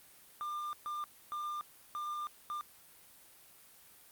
triangle tone bursts at uneven times, 1198 Hz, D6, 34 cents sharp, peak -34 dBFS, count 5, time 0.41-0.73 / 0.86-1.04 / 1.32-1.61 / 1.95-2.27 / 2.5-2.61 s, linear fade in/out 0 ms, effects white hiss -59 dBFS RMS until 4.11 s + Opus 32 kbps

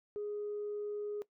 sine tone, 415.3 Hz, G#4, in tune, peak -35 dBFS, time 0.16-1.22 s, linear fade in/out 0 ms, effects noise-tail reverb RT60 0.1 s tail -19 dB re dry + tanh soft clip ceiling -32 dBFS

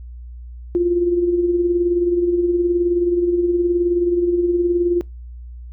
sine tone with tremolo, 349.2 Hz, F4, in tune, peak -12 dBFS, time 0.75-5.01 s, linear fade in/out 0 ms, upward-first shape sine, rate 19 Hz, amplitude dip 50%, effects noise-tail reverb RT60 0.2 s tail -23 dB re dry + added 60 Hz sine -32 dBFS peak until 5.72 s

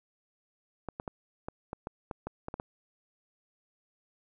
clicks, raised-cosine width 1 ms, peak -22 dBFS, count 11, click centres 0.887 / 0.999 / 1.078 / 1.485 / 1.731 / 1.871 / 2.112 / 2.27 / 2.484 / 2.541 / 2.599 s, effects none

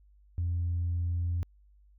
sine tone, 86.3 Hz, F2, 20 cents flat, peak -26 dBFS, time 0.38-1.43 s, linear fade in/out 0 ms, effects tanh soft clip ceiling -24 dBFS + added 50 Hz sine -57 dBFS peak until 1.98 s

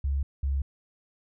sine tone pair in turn, 69.3 / 68.7 Hz, C#2 / C#2, 0 / -15 cents, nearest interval unison, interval 15 cents, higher first, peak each -24 dBFS, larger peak neither, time 0.04-0.23 / 0.43-0.62 s, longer neither, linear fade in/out 5 ms, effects none

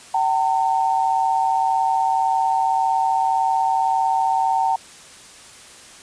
sine tone pair together, 766 / 907.8 Hz, G5 / A#5, -40 / -46 cents, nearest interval minor third, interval 294 cents, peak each -19 dBFS, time 0.14-4.76 s, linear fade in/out 5 ms, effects white hiss -43 dBFS RMS until 6.02 s + resampled to 22050 Hz

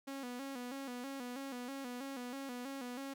sawtooth tone with vibrato, 259.3 Hz, C4, 15 cents flat, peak -38 dBFS, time 0.07-3.14 s, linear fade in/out 10 ms, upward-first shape square, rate 3.1 Hz, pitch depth 94 cents each way, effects 13-bit

